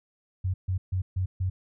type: tone bursts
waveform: sine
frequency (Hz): 93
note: F#2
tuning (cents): +9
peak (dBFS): -24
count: 5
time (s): 0.44-1.5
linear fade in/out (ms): 10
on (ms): 100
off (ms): 140
effects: none